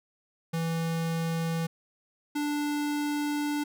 square tone pair in turn, 164.81 / 293.7 Hz, E3 / D4, 0 / 0 cents, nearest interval minor seventh, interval 1000 cents, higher second, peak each -28 dBFS, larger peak neither, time 0.53-1.67 / 2.35-3.64 s, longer second, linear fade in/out 10 ms, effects none

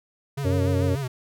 square tone with vibrato, 133.1 Hz, C3, 30 cents sharp, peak -27 dBFS, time 0.37-1.08 s, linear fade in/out 10 ms, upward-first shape sine, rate 6.8 Hz, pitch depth 110 cents each way
harmonic tone, 92.5 Hz, F#2, in tune, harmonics 1 / 3 / 5 / 6, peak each -22 / -27 / -29 / -30 dBFS, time 0.44-0.96 s, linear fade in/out 20 ms
effects none

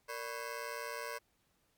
15% pulse ring-modulated tone, 523.3 Hz, C5, in tune, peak -30 dBFS, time 0.08-1.19 s, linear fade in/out 20 ms, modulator 59.7 Hz, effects pink hiss -75 dBFS RMS until 1.77 s + MP3 96 kbps

